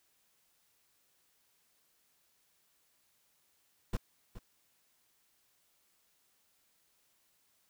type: noise with echo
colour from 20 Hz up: brown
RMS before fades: -32 dBFS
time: 3.93-3.97 s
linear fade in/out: 5 ms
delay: 420 ms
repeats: 1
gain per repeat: -14 dB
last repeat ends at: 4.39 s
effects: white hiss -73 dBFS RMS until 7.69 s